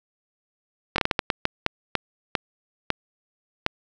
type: slowing click train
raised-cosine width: 0.3 ms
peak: -4 dBFS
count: 13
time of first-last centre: 0.96-3.664 s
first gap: 22 ms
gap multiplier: 1.38
effects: none